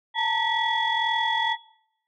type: tone cluster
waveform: sine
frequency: 884 / 926 / 1940 / 3370 Hz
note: A5 / A#5 / B6 / G#7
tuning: +8 / -12 / -31 / +25 cents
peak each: -27 dBFS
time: 0.14-1.57 s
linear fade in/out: 50 ms
effects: noise-tail reverb RT60 0.8 s tail -22 dB re dry + tanh soft clip ceiling -13 dBFS